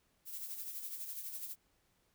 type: noise with tremolo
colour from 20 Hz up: violet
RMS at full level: -42 dBFS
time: 0.25-1.56 s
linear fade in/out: 50 ms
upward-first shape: sine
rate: 12 Hz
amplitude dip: 50%
effects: pink hiss -75 dBFS RMS until 2.14 s